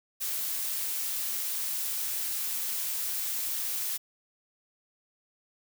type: noise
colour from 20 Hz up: blue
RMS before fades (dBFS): -32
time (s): 0.2-3.98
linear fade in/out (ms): 20
effects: none